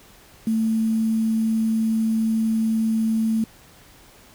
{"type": "tone with quantisation", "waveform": "sine", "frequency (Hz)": 222.2, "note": "A3", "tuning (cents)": 17, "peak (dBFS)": -18, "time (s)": [0.47, 3.44], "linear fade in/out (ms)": 2, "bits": 7, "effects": ["pink hiss -50 dBFS RMS until 4.34 s"]}